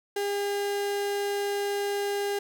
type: tone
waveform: 35% pulse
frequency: 404.2 Hz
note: G#4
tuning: 47 cents flat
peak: -25 dBFS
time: 0.16-2.39 s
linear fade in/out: 5 ms
effects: none